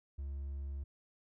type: tone with hard clipping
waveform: triangle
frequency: 69.6 Hz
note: C#2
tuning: 8 cents sharp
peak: -39 dBFS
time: 0.18-0.84 s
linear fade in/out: 10 ms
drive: 5 dB
effects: none